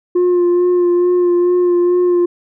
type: tone with vibrato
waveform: sine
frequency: 354.2 Hz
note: F4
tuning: 24 cents sharp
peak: -7 dBFS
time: 0.15-2.26 s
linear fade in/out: 10 ms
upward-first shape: sine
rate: 2.3 Hz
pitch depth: 20 cents each way
effects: tanh soft clip ceiling -9 dBFS